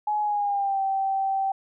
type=tone with pitch glide; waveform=sine; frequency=842 to 776.6 Hz; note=G#5 to G5; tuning=+24 to -16 cents; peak=-22 dBFS; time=0.07-1.52 s; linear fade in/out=5 ms; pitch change=-140 cents; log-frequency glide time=0.21-0.81 s; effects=none